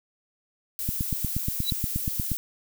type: noise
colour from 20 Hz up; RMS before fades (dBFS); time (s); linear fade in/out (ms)
violet; -31; 0.79-2.37; 0
type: click train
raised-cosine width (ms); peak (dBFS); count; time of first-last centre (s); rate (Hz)
5; -15; 13; 0.89-2.317; 8.41
type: tone with exponential growth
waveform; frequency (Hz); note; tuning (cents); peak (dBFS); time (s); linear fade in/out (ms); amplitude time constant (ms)
triangle; 3943; B7; -4; -18; 1.61-1.7; 1; 19
effects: none